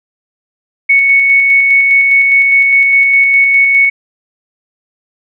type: tone with tremolo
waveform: sine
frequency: 2217 Hz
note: C#7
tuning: in tune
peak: -4 dBFS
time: 0.89-3.9 s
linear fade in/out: 10 ms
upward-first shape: square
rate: 4.9 Hz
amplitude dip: 25%
effects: none